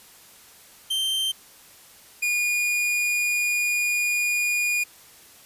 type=tone pair in turn; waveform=45% pulse; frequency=3133 / 2440 Hz; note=G7 / D#7; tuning=-2 / -34 cents; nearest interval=major third; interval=432 cents; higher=first; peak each=-22 / -21 dBFS; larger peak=second; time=0.9-1.32 / 2.22-4.84 s; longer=second; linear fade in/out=10 ms; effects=white hiss -50 dBFS RMS until 5.45 s + resampled to 32000 Hz